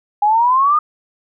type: exponential sweep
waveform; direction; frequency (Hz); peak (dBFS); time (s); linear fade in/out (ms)
sine; up; 814 to 1239; -10; 0.22-0.79; 5
effects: none